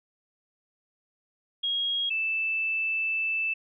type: tone pair in turn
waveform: sine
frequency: 3280 / 2640 Hz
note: G#7 / E7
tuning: -22 / +2 cents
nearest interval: major third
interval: 376 cents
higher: first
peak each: -25 dBFS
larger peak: neither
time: 1.63-2.1 / 2.1-3.54 s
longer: second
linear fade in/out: 10 ms
effects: none